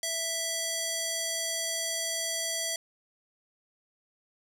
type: tone with band-pass filter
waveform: square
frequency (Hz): 659.3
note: E5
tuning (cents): 0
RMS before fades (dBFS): -32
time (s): 0.03-2.76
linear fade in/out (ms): 2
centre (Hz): 7300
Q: 1.1
effects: none